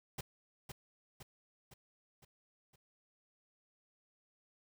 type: noise with echo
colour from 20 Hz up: pink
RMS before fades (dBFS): -42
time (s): 0.18-0.21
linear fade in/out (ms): 5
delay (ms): 510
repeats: 5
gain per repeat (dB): -5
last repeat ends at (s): 2.76
effects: none